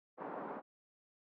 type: band-pass noise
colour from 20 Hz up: white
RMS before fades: -44 dBFS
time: 0.17-0.62 s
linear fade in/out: 50 ms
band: 200 to 1100 Hz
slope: 24 dB/octave
effects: none